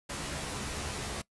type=noise with comb filter; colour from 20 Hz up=pink; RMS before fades=-37 dBFS; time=0.09-1.22 s; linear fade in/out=10 ms; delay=14 ms; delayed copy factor=+0.7; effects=noise-tail reverb RT60 0.1 s tail -20 dB re dry + resampled to 24000 Hz